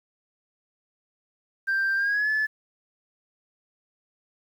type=tone with pitch glide; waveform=sine; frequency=1577 to 1729.7 Hz; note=G6 to A6; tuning=+10 to -30 cents; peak=-20 dBFS; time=1.67-2.47 s; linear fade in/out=20 ms; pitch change=+160 cents; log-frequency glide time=1.96-2.3 s; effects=tanh soft clip ceiling -19 dBFS + 9-bit